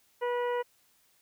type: harmonic tone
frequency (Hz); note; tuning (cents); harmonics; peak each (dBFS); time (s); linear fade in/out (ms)
486.5; B4; -26; 1 / 2 / 3 / 4 / 5 / 6; -29 / -34 / -43 / -42 / -52 / -50; 0.21-0.63; 20
effects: white hiss -67 dBFS RMS until 1.21 s